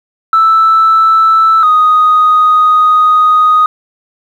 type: tone pair in turn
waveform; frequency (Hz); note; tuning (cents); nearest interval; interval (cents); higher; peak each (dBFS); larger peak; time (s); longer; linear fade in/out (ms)
sine; 1318.5 / 1246; E6 / D#6; 0 / +2; minor second; 98; first; -3; neither; 0.33-1.63 / 1.63-3.66; second; 2
effects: tanh soft clip ceiling -1 dBFS + 7-bit